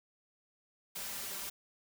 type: noise with comb filter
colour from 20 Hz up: white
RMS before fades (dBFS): -41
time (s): 0.95-1.5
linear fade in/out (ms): 10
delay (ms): 5.1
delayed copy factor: +0.7
effects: none